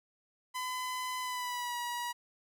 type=tone with pitch glide; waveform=sawtooth; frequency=1011 to 963.1 Hz; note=B5 to B5; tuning=+40 to -44 cents; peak=-31 dBFS; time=0.54-2.13 s; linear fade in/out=20 ms; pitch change=-84 cents; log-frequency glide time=1.2-1.77 s; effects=none